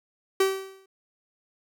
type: tone with exponential decay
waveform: 45% pulse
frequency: 385 Hz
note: G4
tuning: 31 cents flat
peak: -17 dBFS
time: 0.4-0.86 s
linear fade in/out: 5 ms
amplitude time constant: 98 ms
effects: none